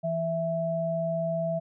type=tone pair together; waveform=sine; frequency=165.21 / 660 Hz; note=E3 / E5; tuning=+4 / +2 cents; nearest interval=2 octaves; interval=2398 cents; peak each=-31 / -27 dBFS; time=0.03-1.6 s; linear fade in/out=20 ms; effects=none